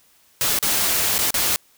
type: noise with dropouts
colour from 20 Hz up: white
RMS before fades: -20 dBFS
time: 0.41-1.56 s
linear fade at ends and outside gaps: 0 ms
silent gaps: 0.588-0.627 / 1.181-1.189 / 1.306-1.342 s
effects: white hiss -57 dBFS RMS until 1.77 s